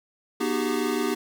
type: tone cluster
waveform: square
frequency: 243.2 / 307.2 / 377.1 / 403.3 Hz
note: B3 / D#4 / F#4 / G4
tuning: -26 / -22 / +33 / +49 cents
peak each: -30 dBFS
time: 0.4-1.15 s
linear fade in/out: 10 ms
effects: 9-bit